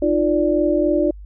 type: tone cluster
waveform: sine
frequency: 304.5 / 348.1 / 585 Hz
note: D#4 / F4 / D5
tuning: -37 / -6 / -7 cents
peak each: -19 dBFS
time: 0.02-1.11 s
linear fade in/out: 5 ms
effects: added 50 Hz sine -34 dBFS peak until 1.25 s